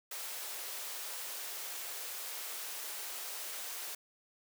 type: high-pass noise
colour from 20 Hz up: white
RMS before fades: -42 dBFS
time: 0.11-3.95 s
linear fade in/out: 5 ms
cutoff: 390 Hz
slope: 24 dB/octave
effects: none